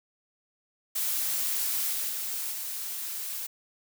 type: noise with level steps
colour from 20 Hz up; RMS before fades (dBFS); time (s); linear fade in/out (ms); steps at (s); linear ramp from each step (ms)
blue; -29 / -31 / -33 / -35; 0.95-3.47; 10; 1.92 / 2.09 / 2.51; 10
effects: none